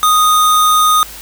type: tone with sample-and-hold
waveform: sine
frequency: 1244.5 Hz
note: D#6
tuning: in tune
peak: -7 dBFS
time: 0.03-1.03 s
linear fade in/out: 0 ms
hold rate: 4900 Hz
effects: added 50 Hz sine -38 dBFS peak until 1.21 s + white hiss -32 dBFS RMS until 1.21 s